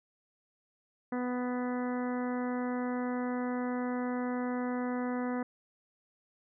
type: harmonic tone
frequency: 248.1 Hz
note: B3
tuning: 8 cents sharp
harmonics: 1 / 2 / 3 / 4 / 5 / 6 / 7 / 8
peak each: -32 / -38 / -42 / -44 / -46 / -48 / -49 / -50 dBFS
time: 1.12-5.43 s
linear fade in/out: 5 ms
effects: none